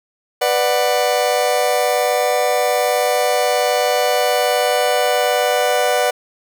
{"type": "chord", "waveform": "40% pulse", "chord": "B minor", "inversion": "none", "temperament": "just", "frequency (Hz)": [493.9, 592.7, 740.8], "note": ["B4", "D5", "F#5"], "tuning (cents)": [0, 16, 2], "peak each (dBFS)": -18, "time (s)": [0.41, 6.11], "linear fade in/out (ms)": 10, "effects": []}